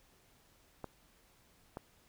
clicks, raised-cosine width 1 ms, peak -27 dBFS, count 2, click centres 0.843 / 1.771 s, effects pink hiss -67 dBFS RMS until 2.08 s

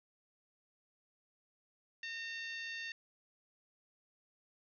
harmonic tone with a mistuned harmonic, 906 Hz, A#5, 50 cents flat, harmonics 2 / 3 / 4 / 5 / 6 / 7, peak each -43 / -46 / -50 / -52 / -60 / -61 dBFS, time 2.03-2.92 s, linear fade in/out 2 ms, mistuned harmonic 2, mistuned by +19 cents, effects none

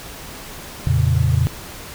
sine tone cluster, 85.8 / 115.3 / 138.8 Hz, F2 / A#2 / C#3, -30 / -19 / +3 cents, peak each -18 dBFS, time 0.87-1.47 s, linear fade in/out 0 ms, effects pink hiss -35 dBFS RMS until 1.94 s

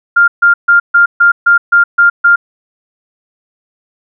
sine tone bursts, 1400 Hz, F6, 4 cents sharp, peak -3 dBFS, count 9, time 0.16-2.36 s, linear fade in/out 10 ms, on 120 ms, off 140 ms, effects none

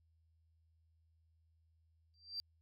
sine tone with exponential growth, 4699 Hz, D8, in tune, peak -35 dBFS, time 2.14-2.4 s, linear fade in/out 0 ms, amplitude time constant 55 ms, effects tanh soft clip ceiling -35 dBFS + added 81 Hz sine -70 dBFS peak until 2.61 s

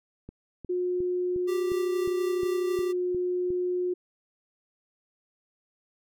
click train, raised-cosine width 3 ms, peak -28 dBFS, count 10, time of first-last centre 0.29-3.504 s, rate 2.8 Hz
sine tone, 360 Hz, F#4, 47 cents flat, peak -25 dBFS, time 0.69-3.94 s, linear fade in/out 10 ms
square tone with tremolo, 392 Hz, G4, in tune, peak -32 dBFS, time 1.47-2.93 s, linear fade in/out 20 ms, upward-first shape sine, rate 4.1 Hz, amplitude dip 30%
effects none

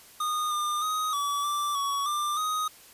square tone with pitch steps, 1229 / 1206 / 1253 / 1145 / 1170 / 1124 / 1189 / 1251 Hz, D#6 / D6 / D#6 / D6 / D6 / C#6 / D6 / D#6, -22 / +46 / +12 / -44 / -7 / +24 / +21 / +9 cents, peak -27 dBFS, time 0.2-2.68 s, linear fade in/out 5 ms, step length 310 ms, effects white hiss -52 dBFS RMS until 2.93 s + resampled to 32000 Hz

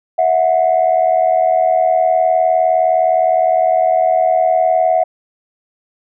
sine tone pair together, 650 / 729.6 Hz, E5 / F#5, -24 / -24 cents, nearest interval major second, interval 200 cents, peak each -12 dBFS, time 0.18-5.04 s, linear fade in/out 10 ms, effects tanh soft clip ceiling -4 dBFS

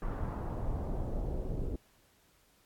brown noise with low-pass filter sweep, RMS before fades -35 dBFS, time 0.02-1.76 s, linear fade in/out 2 ms, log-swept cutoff 1300 to 420 Hz, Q 1.7, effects pink hiss -67 dBFS RMS until 2.65 s + AAC 64 kbps

